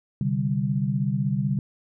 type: chord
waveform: sine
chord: C suspended second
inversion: none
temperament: equal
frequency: 130.81 / 146.83 / 196 Hz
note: C3 / D3 / G3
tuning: 0 / 0 / 0 cents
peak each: -26 dBFS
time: 0.21-1.59 s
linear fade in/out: 2 ms
effects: none